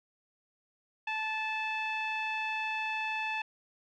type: tone with low-pass filter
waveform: sawtooth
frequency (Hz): 873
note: A5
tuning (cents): -14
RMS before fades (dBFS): -34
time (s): 1.07-3.42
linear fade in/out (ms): 5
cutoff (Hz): 2700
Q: 3.9
effects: none